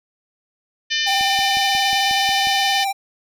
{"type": "harmonic tone", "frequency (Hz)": 600, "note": "D5", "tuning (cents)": 37, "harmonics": [3, 4, 5, 6, 7, 8, 9, 10], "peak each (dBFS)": [-24, -27, -23, -26, -29, -29, -32, -31], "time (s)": [0.9, 2.85], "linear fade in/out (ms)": 20}
{"type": "tone with vibrato", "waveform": "square", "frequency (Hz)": 784, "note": "G5", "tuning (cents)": 0, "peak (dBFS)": -20, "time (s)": [1.06, 2.93], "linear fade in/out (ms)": 20, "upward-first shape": "sine", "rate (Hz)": 19, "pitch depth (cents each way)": 31}
{"type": "click train", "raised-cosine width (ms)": 3, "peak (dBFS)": -24, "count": 8, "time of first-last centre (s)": [1.21, 2.471], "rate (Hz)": 5.55}
{"effects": []}